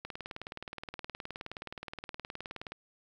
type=click train; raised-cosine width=0.3 ms; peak=-24 dBFS; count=52; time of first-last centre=0.05-2.72 s; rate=19.1 Hz; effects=10-bit